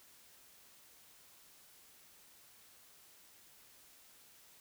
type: silence
effects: white hiss -62 dBFS RMS until 4.6 s